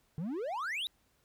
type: exponential sweep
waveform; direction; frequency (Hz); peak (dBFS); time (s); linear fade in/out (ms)
triangle; up; 145.7 to 3951; -32; 0.18-0.87; 0
effects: pink hiss -72 dBFS RMS until 1.24 s